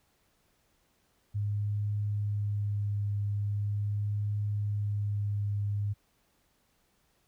sine tone with vibrato, 102.9 Hz, G#2, 16 cents flat, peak -28 dBFS, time 1.34-5.94 s, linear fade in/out 20 ms, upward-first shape triangle, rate 0.41 Hz, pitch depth 14 cents each way, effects pink hiss -71 dBFS RMS until 7.27 s

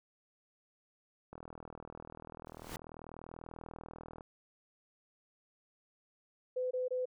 click train, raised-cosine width 1 ms, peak -33 dBFS, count 117, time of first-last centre 1.33-4.208 s, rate 40.3 Hz
pink noise with exponential growth, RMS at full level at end -41 dBFS, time 2.46-2.76 s, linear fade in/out 0 ms, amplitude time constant 64 ms
sine tone bursts, 506 Hz, B4, 42 cents sharp, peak -32 dBFS, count 3, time 6.56-7.056 s, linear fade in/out 10 ms, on 150 ms, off 23 ms
effects none

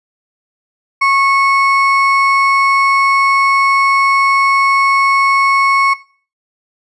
triangle ring-modulated tone, 1649 Hz, G#6, 13 cents flat, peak -4 dBFS, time 1.01-5.94 s, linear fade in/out 10 ms, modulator 554 Hz, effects noise-tail reverb RT60 0.4 s tail -17 dB re dry + resampled to 24000 Hz

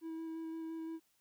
triangle tone with vibrato, 324.6 Hz, E4, 27 cents flat, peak -38 dBFS, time 0.01-1 s, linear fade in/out 50 ms, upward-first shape square, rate 5.8 Hz, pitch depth 9 cents each way, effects white hiss -75 dBFS RMS until 1.2 s

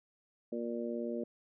harmonic tone, 117.9 Hz, A#2, 20 cents sharp, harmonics 2 / 3 / 4 / 5, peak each -38 / -40 / -41 / -42 dBFS, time 0.52-1.24 s, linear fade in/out 5 ms, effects none

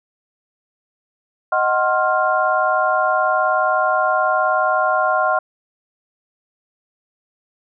sine tone cluster, 625 / 744 / 1061 / 1393 Hz, D#5 / F#5 / C6 / F6, +8 / +9 / +24 / -5 cents, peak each -20 dBFS, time 1.52-5.39 s, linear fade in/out 5 ms, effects none

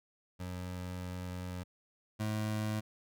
25% pulse tone pair in turn, 90.4 / 107.5 Hz, F#2 / A2, -40 / -40 cents, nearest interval minor third, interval 300 cents, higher second, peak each -35 / -29 dBFS, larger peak second, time 0.39-1.64 / 2.19-2.81 s, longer first, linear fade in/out 20 ms, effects none

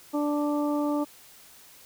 harmonic tone, 293.7 Hz, D4, in tune, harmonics 1 / 2 / 3 / 4, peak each -25 / -31 / -35 / -37 dBFS, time 0.13-1.05 s, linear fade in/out 20 ms, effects white hiss -52 dBFS RMS until 1.85 s

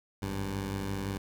15% pulse tone pair together, 51.91 / 98 Hz, G#1 / G2, 0 / 0 cents, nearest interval major seventh, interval 1100 cents, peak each -33 / -27 dBFS, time 0.22-1.18 s, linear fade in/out 5 ms, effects none

